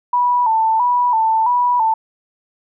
sine tone with vibrato, 932.3 Hz, A#5, in tune, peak -12 dBFS, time 0.13-1.94 s, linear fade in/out 5 ms, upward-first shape square, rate 1.5 Hz, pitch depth 83 cents each way, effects none

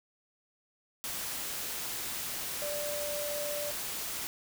sine tone in noise, 587.3 Hz, D5, in tune, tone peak -35 dBFS, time 2.62-3.71 s, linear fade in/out 0 ms, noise white, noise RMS -37 dBFS, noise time 1.04-4.27 s, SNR -1 dB, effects none

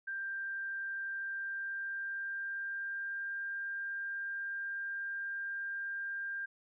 sine tone with pitch glide, 1583 to 1595.9 Hz, G6 to G6, +17 to +31 cents, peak -36 dBFS, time 0.07-6.46 s, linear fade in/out 10 ms, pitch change +14 cents, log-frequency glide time 1.11-3.41 s, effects none

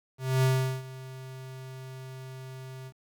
square tone with ADSR envelope, 130.81 Hz, C3, in tune, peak -21 dBFS, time 0.18-2.93 s, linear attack 250 ms, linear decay 390 ms, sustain -19 dB, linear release 65 ms, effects 10-bit

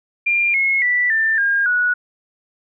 sine tone with pitch steps, 2394 / 2170 / 1967.1 / 1783.1 / 1616.4 / 1465.2 Hz, D7 / C#7 / B6 / A6 / G#6 / F#6, +33 / -37 / -7 / +23 / -47 / -17 cents, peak -14 dBFS, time 0.26-1.94 s, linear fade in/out 10 ms, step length 280 ms, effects none

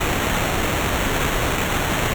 pink noise with sample-and-hold, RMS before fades -21 dBFS, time 0-2.14 s, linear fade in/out 10 ms, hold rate 4900 Hz, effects none

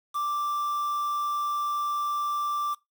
triangle tone with quantisation, 1174.7 Hz, D6, in tune, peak -24 dBFS, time 0.14-2.75 s, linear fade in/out 20 ms, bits 7, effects noise-tail reverb RT60 0.2 s tail -22 dB re dry

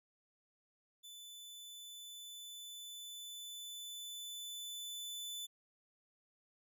sawtooth tone with level ramp, 3500 Hz, A7, 10 cents flat, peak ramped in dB -48 to -39 dBFS, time 1.03-5.47 s, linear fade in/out 20 ms, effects none

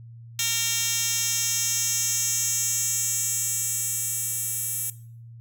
10% pulse tone with high-pass filter sweep, 460.6 Hz, A#4, 21 cents flat, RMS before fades -26 dBFS, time 0.39-4.9 s, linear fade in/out 2 ms, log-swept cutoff 4400 to 10000 Hz, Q 2.1, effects noise-tail reverb RT60 0.5 s tail -18 dB re dry + added 116 Hz sine -41 dBFS peak until 5.4 s

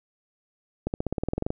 accelerating click train, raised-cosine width 2 ms, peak -13 dBFS, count 13, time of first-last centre 0.87-1.504 s, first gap 69 ms, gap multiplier 0.95, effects none

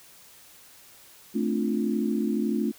sine chord, D minor seventh, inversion second, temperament equal, 220 / 261.6 / 293.7 / 349.2 Hz, A3 / C4 / D4 / F4, 0 / 0 / 0 / 0 cents, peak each -26 / -31 / -30 / -31 dBFS, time 1.34-2.72 s, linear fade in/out 20 ms, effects white hiss -52 dBFS RMS until 2.78 s

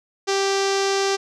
sawtooth tone with low-pass filter, 392 Hz, G4, in tune, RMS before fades -21 dBFS, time 0.27-1.17 s, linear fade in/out 20 ms, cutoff 5800 Hz, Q 2.7, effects none

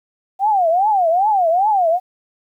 sine tone with vibrato, 750 Hz, F#5, 23 cents sharp, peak -12 dBFS, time 0.39-2 s, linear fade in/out 50 ms, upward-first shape triangle, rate 2.5 Hz, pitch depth 290 cents each way, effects 9-bit

